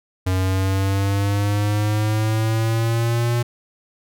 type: exponential sweep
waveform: square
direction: up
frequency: 92.5 to 120 Hz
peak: -18 dBFS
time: 0.26-3.43 s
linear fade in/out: 10 ms
effects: none